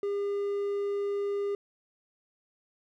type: tone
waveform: triangle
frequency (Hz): 403.6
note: G#4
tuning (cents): -49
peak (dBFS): -26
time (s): 0.03-1.55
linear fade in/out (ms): 2
effects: none